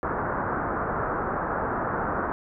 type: low-pass noise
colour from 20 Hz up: white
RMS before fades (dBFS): -28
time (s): 0.03-2.32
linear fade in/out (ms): 0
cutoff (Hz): 1500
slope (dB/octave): 48
effects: none